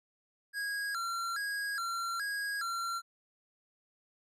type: tone with vibrato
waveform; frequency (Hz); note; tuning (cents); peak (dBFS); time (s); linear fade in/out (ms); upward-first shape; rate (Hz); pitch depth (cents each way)
square; 1500; F#6; +23; -34; 0.53-3.02; 50; square; 1.2; 160
effects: low-pass 12000 Hz 12 dB/octave